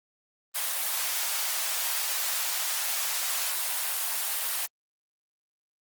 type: high-pass noise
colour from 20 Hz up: white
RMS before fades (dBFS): -29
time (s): 0.54-4.67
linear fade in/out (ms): 20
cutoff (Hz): 640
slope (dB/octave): 24
effects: Opus 24 kbps